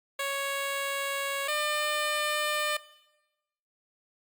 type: tone pair in turn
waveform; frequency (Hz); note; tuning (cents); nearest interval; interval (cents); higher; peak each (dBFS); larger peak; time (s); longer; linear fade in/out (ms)
10% pulse; 554.4 / 600.3; C#5 / D5; 0 / +38; minor second; 138; second; -21 / -19; second; 0.19-1.48 / 1.48-2.77; neither; 5
effects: noise-tail reverb RT60 1.0 s tail -18 dB re dry + Opus 48 kbps